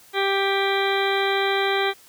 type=harmonic tone with a mistuned harmonic; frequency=392.9 Hz; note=G4; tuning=4 cents sharp; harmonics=1 / 2 / 3 / 4 / 5 / 6 / 8 / 9 / 10; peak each=-23 / -26 / -30 / -29 / -29 / -30 / -31 / -36 / -32 dBFS; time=0.13-1.94 s; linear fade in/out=50 ms; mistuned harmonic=8; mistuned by=+30 cents; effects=white hiss -51 dBFS RMS until 2.08 s